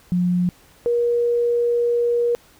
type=tone pair in turn; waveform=sine; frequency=178.3 / 476 Hz; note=F3 / A#4; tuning=+36 / +36 cents; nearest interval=octave + perfect fourth; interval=1700 cents; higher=second; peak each=-16 dBFS; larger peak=neither; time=0.12-0.49 / 0.86-2.35 s; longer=second; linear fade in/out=0 ms; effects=pink hiss -52 dBFS RMS until 2.59 s